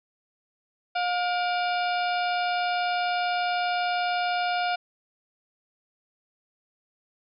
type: harmonic tone with a mistuned harmonic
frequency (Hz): 713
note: F5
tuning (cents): +36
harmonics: 1 / 2 / 3 / 4 / 5 / 6 / 7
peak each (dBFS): -25 / -31 / -35 / -37 / -39 / -41 / -42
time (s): 0.95-4.76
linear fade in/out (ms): 10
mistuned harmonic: 3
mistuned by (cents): +150
effects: none